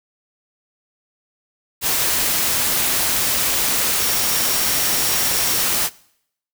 sine tone in noise, 5588 Hz, F8, in tune, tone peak -28 dBFS, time 3.97-5.66 s, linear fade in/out 50 ms, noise white, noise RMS -19 dBFS, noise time 1.81-5.9 s, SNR -12 dB, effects noise-tail reverb RT60 0.7 s tail -22 dB re dry

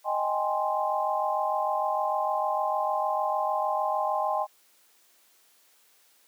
sine chord, Ab major seventh, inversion second, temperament equal, 622.3 / 784 / 830.6 / 1046.5 Hz, Eb5 / G5 / Ab5 / C6, 0 / 0 / 0 / 0 cents, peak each -30 dBFS, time 0.04-4.47 s, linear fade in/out 50 ms, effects white hiss -62 dBFS RMS until 6.27 s + high-pass 300 Hz 12 dB/octave

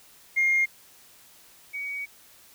sine tone pair in turn, 2127 / 2255 Hz, C7 / C#7, +28 / +29 cents, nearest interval minor second, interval 101 cents, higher second, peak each -18 / -30 dBFS, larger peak first, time 0.36-0.66 / 1.73-2.06 s, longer second, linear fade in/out 20 ms, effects tanh soft clip ceiling -16 dBFS + white hiss -54 dBFS RMS until 2.54 s

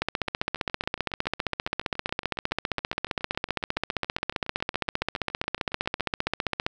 two click trains, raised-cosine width 0.3 ms, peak -9 / -24 dBFS, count 102 / 43, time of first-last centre 0.02-6.665 / 0.28-6.138 s, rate 15.2 / 7.17 Hz, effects none

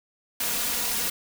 white noise with comb filter, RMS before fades -27 dBFS, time 0.4-1.1 s, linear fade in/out 5 ms, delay 4.2 ms, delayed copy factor +1, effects none

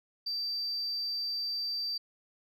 sine tone, 4666 Hz, D8, 12 cents flat, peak -30 dBFS, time 0.26-1.98 s, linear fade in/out 10 ms, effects tanh soft clip ceiling -28 dBFS

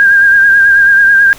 sine tone with vibrato, 1606 Hz, G6, 41 cents sharp, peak -3 dBFS, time 0-1.33 s, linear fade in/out 0 ms, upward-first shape triangle, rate 9.2 Hz, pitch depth 44 cents each way, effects pink hiss -34 dBFS RMS until 1.38 s

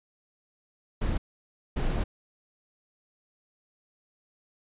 brown noise bursts at uneven times, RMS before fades -27 dBFS, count 2, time 1.01-1.18 / 1.76-2.04 s, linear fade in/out 10 ms, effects resampled to 8000 Hz

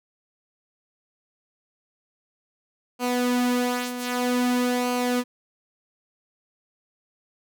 sawtooth tone with flanger, 246.9 Hz, B3, in tune, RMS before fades -24 dBFS, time 2.99-5.24 s, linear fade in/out 50 ms, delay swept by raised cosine 0.55 to 4.05 ms, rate 0.52 Hz, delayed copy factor -0.55, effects none

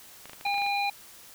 clicks, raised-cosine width 0.3 ms, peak -27 dBFS, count 9, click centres 0.256 / 0.296 / 0.333 / 0.411 / 0.465 / 0.543 / 0.581 / 0.619 / 0.664 s
harmonic tone, 807 Hz, G#5, 50 cents flat, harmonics 1 / 3 / 5, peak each -27 / -30 / -35 dBFS, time 0.45-0.9 s, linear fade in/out 5 ms
effects white hiss -50 dBFS RMS until 1.34 s

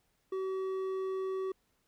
sine tone with hard clipping, 380 Hz, F#4, 46 cents sharp, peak -34 dBFS, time 0.32-1.52 s, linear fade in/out 5 ms, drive 6 dB, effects pink hiss -75 dBFS RMS until 1.87 s

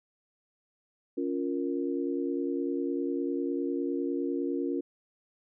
sine chord, Bb minor, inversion first, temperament just, 279.7 / 349.6 / 466.2 Hz, Db4 / F4 / Bb4, +16 / +2 / 0 cents, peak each -31 / -32 / -36 dBFS, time 1.17-4.81 s, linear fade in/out 10 ms, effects none

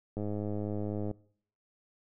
click train, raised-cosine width 2 ms, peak -23 dBFS, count 99, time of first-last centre 0.17-1.112 s, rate 104 Hz, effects noise-tail reverb RT60 0.6 s tail -23 dB re dry

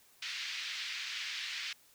pink band-pass noise, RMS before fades -40 dBFS, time 0.22-1.73 s, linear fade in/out 5 ms, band 1900 to 5000 Hz, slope 24 dB/octave, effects white hiss -64 dBFS RMS until 1.94 s

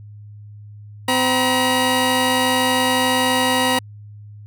15% pulse tone pair together, 256.4 / 954 Hz, C4 / A#5, -35 / +40 cents, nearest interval octave + major seventh, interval 2275 cents, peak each -12 / -12 dBFS, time 1.08-3.79 s, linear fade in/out 5 ms, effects added 104 Hz sine -36 dBFS peak until 4.46 s

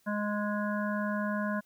harmonic tone, 207.8 Hz, G#3, 1 cent sharp, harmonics 1 / 3 / 5 / 7 / 8, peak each -31 / -36 / -38 / -39 / -40 dBFS, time 0.06-1.61 s, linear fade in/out 20 ms, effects white hiss -68 dBFS RMS until 1.65 s

